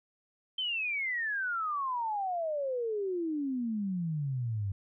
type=exponential sweep; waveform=sine; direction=down; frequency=3136 to 95.2 Hz; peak=-30 dBFS; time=0.58-4.72 s; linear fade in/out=5 ms; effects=none